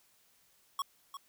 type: tone with echo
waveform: square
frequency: 1108.7 Hz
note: C#6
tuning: in tune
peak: -32 dBFS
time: 0.79-0.82 s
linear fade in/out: 2 ms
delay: 350 ms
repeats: 1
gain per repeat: -10 dB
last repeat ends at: 1.17 s
effects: white hiss -68 dBFS RMS until 1.28 s